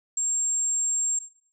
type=tone; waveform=sine; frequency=7459 Hz; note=A#8; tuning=in tune; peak=-20 dBFS; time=0.17-1.19 s; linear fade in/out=5 ms; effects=noise-tail reverb RT60 0.5 s tail -17 dB re dry + tanh soft clip ceiling -22 dBFS